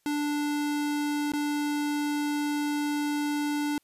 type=tone with dropouts; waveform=square; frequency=293.7 Hz; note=D4; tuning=in tune; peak=-27 dBFS; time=0.06-3.78 s; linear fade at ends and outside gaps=1 ms; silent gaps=1.32-1.335 s; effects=white hiss -71 dBFS RMS until 3.83 s + resampled to 32000 Hz